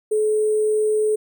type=tone with sample-and-hold; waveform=sine; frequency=428.6 Hz; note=A4; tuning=45 cents flat; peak=-16 dBFS; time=0.11-1.16 s; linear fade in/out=10 ms; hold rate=8820 Hz; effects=none